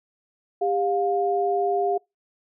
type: tone pair together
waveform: sine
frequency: 399.3 / 708 Hz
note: G4 / F5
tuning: +32 / +23 cents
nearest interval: minor seventh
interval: 991 cents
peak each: -23 dBFS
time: 0.61-1.98 s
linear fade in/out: 10 ms
effects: noise-tail reverb RT60 0.2 s tail -26 dB re dry